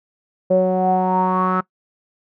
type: tone with low-pass filter sweep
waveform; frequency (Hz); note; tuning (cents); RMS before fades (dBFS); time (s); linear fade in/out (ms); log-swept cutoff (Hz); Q
sawtooth; 185; F#3; 0; -17; 0.5-1.61; 10; 540 to 1300; 8.9
effects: noise-tail reverb RT60 0.1 s tail -21 dB re dry